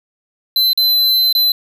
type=tone with dropouts; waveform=square; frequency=4051 Hz; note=B7; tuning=43 cents sharp; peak=-11 dBFS; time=0.56-1.52 s; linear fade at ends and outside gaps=2 ms; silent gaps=0.732-0.775 / 1.327-1.35 s; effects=none